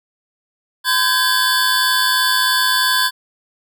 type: tone cluster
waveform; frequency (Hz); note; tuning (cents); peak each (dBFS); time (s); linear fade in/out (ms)
square; 1021 / 1560 / 1663 / 3466 / 4498; C6 / G6 / G#6 / A7 / C#8; -43 / -9 / +2 / -27 / +24; -21; 0.84-3.11; 50
effects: none